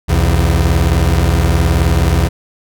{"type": "beating tone pair", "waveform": "30% pulse", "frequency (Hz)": [64.5, 83.5], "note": ["C2", "E2"], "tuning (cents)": [-24, 23], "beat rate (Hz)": 19, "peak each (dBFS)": -10, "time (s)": [0.08, 2.29], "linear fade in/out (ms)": 20, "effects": []}